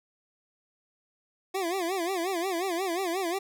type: tone with vibrato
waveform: 25% pulse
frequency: 360.4 Hz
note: F#4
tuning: 45 cents flat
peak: -24 dBFS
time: 1.54-3.39 s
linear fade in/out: 10 ms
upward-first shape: sine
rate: 5.6 Hz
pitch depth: 150 cents each way
effects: none